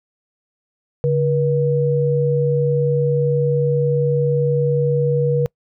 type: tone pair together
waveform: sine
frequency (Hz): 143.09 / 481.3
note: D3 / B4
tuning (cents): -45 / -45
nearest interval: octave + major sixth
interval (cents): 2100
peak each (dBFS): -17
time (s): 1.04-5.46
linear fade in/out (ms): 0
effects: noise-tail reverb RT60 0.1 s tail -26 dB re dry

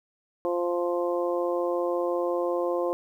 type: harmonic tone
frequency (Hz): 174.61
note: F3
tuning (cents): 0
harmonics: 2 / 3 / 4 / 5 / 6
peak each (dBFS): -28 / -27 / -35 / -39 / -35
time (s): 0.45-2.93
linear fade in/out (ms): 0
effects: 10-bit

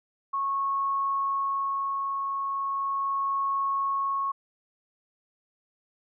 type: tone with tremolo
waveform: sine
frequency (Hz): 1099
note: C#6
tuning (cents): -15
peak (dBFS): -24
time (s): 0.33-4.32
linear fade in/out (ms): 10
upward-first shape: sine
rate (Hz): 0.38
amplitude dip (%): 30
effects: none

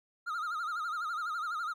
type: tone with vibrato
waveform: triangle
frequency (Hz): 1317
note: E6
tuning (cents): -2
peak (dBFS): -31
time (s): 0.26-1.74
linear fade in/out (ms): 20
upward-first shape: sine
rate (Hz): 12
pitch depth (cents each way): 130
effects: none

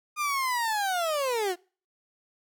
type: linear sweep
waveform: 30% pulse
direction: down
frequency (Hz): 1224 to 339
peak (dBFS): -23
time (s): 0.16-1.56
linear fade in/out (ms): 50
effects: noise-tail reverb RT60 0.4 s tail -26 dB re dry

